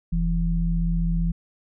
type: tone pair together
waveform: sine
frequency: 42.36 / 167.8 Hz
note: E1 / E3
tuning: +48 / +31 cents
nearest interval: 2 octaves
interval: 2383 cents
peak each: -22 / -23 dBFS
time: 0.12-1.32 s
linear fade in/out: 10 ms
effects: none